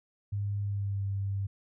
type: tone with pitch glide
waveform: sine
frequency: 101.4 to 98.68 Hz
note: G#2 to G2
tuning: -41 to +12 cents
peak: -29 dBFS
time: 0.32-1.47 s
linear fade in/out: 10 ms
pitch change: -47 cents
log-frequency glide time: 0.62-1.05 s
effects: none